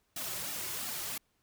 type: noise with flanger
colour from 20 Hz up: white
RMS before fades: -38 dBFS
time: 0.16-1.18 s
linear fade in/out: 5 ms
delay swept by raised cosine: 1.9 to 4.4 ms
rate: 2.9 Hz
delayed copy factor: -0.85
effects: pink hiss -75 dBFS RMS until 1.42 s